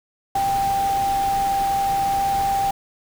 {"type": "tone in noise", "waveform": "sine", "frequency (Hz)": 789, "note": "G5", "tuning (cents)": 11, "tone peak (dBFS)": -18, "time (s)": [0.35, 2.71], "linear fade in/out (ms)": 5, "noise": "pink", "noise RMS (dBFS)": -32, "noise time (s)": [0.35, 2.71], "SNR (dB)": 11, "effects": []}